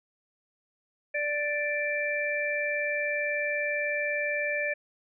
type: harmonic tone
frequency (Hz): 587.3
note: D5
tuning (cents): 0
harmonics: 1 / 3 / 4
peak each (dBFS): -31 / -31 / -31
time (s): 1.14-4.74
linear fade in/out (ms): 10
effects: none